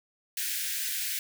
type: high-pass noise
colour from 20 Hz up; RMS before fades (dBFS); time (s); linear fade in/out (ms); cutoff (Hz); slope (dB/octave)
white; -32; 0.37-1.19; 2; 1500; 96
effects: none